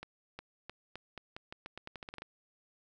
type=accelerating click train; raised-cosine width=0.3 ms; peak=-27 dBFS; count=16; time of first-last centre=0.03-2.22 s; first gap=360 ms; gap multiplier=0.85; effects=none